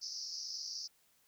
pink band-pass noise, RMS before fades -43 dBFS, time 0.01-0.88 s, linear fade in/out 20 ms, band 4700 to 5800 Hz, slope 96 dB/octave, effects white hiss -71 dBFS RMS until 1.27 s

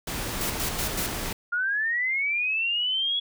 pink noise, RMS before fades -31 dBFS, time 0.07-1.33 s, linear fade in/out 5 ms
white noise bursts, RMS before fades -30 dBFS, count 4, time 0.41-1.063 s, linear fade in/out 0 ms, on 89 ms, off 99 ms
sine linear sweep, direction up, 1399 to 3375 Hz, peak -23 dBFS, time 1.52-3.2 s, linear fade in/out 10 ms
effects none

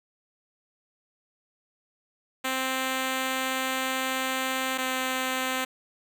5% pulse tone pair in turn, 261.6 / 259.2 Hz, C4 / C4, 0 / -16 cents, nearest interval unison, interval 16 cents, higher first, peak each -15 dBFS, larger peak neither, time 2.44-4.78 / 4.78-5.65 s, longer first, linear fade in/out 10 ms, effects none

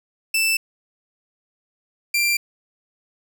sawtooth tone pair in turn, 2651 / 2369 Hz, E7 / D7, +9 / +14 cents, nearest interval major second, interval 195 cents, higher first, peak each -14 dBFS, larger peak neither, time 0.34-0.57 / 2.14-2.37 s, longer neither, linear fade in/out 5 ms, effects none

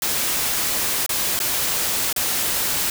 white noise with dropouts, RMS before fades -22 dBFS, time 0.02-2.9 s, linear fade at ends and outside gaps 2 ms, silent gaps 1.063-1.092 / 1.391-1.401 / 2.128-2.162 s, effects none

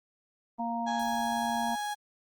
harmonic tone, 233.1 Hz, A#3, in tune, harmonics 1 / 3 / 4, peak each -34 / -34 / -34 dBFS, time 0.58-1.76 s, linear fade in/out 20 ms
35% pulse tone, 830.6 Hz, G#5, in tune, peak -30 dBFS, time 0.86-1.95 s, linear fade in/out 20 ms
effects Opus 24 kbps

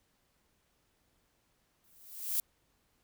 violet noise with exponential growth, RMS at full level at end -29 dBFS, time 1.84-2.4 s, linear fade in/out 2 ms, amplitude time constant 120 ms, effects pink hiss -74 dBFS RMS until 3.03 s

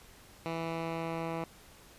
10% pulse tone with low-pass filter sweep, 164.81 Hz, E3, in tune, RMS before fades -36 dBFS, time 0.46-1.44 s, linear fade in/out 0 ms, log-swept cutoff 3300 to 2000 Hz, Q 0.91, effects pink hiss -56 dBFS RMS until 1.98 s + resampled to 32000 Hz

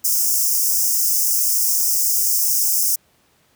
white high-pass noise, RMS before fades -18 dBFS, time 0.04-2.96 s, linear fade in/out 10 ms, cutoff 5100 Hz, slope 96 dB/octave, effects pink hiss -59 dBFS RMS until 3.55 s + high-pass 80 Hz 12 dB/octave

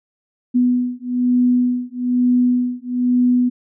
sine beating tone pair, 246.9 / 248 Hz, B3 / B3, 0 / +7 cents, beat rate 1.1 Hz, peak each -17 dBFS, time 0.54-3.5 s, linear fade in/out 20 ms, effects none

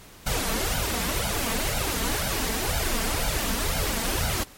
pink noise with flanger, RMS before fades -26 dBFS, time 0.26-4.44 s, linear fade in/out 10 ms, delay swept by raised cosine 1.3 to 4.5 ms, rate 2 Hz, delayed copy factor +1, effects pink hiss -48 dBFS RMS until 4.57 s + MP3 64 kbps

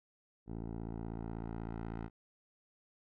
10% pulse tone with low-pass filter sweep, 56.2 Hz, A1, 37 cents sharp, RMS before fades -42 dBFS, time 0.46-2.1 s, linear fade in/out 50 ms, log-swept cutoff 540 to 1600 Hz, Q 0.8, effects none

